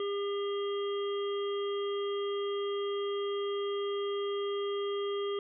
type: harmonic tone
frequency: 402.9 Hz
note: G4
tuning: 48 cents sharp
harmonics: 1 / 3 / 5 / 7 / 8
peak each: -31 / -41 / -50 / -53 / -44 dBFS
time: 0-5.39 s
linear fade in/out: 2 ms
effects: none